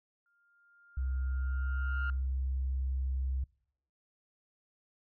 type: tone with exponential growth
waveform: sine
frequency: 1403 Hz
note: F6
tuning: 8 cents sharp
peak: -32 dBFS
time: 0.26-2.1 s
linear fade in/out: 1 ms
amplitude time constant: 400 ms
type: tone with pitch glide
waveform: sine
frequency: 65.41 to 65.86 Hz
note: C2 to C2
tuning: 0 to +12 cents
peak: -29 dBFS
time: 0.97-3.44 s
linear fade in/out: 5 ms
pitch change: +12 cents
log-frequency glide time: 1.19-1.77 s
effects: noise-tail reverb RT60 0.7 s tail -26 dB re dry + tanh soft clip ceiling -26 dBFS